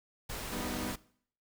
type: noise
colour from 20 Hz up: pink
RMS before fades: -40 dBFS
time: 0.29-0.96 s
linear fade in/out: 10 ms
type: chord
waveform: sawtooth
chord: G augmented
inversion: none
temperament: equal with one note detuned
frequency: 196.79 / 246.9 / 311.1 Hz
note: G3 / B3 / D#4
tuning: +7 / 0 / 0 cents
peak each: -38 / -35 / -38 dBFS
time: 0.49-0.95 s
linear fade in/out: 50 ms
effects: noise-tail reverb RT60 0.6 s tail -21 dB re dry